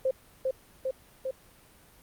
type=tone with echo; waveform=sine; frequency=524 Hz; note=C5; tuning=2 cents sharp; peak=-23 dBFS; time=0.05-0.11 s; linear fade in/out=5 ms; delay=400 ms; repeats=3; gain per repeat=-2 dB; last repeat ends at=1.31 s; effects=pink hiss -57 dBFS RMS until 2.02 s + Opus 32 kbps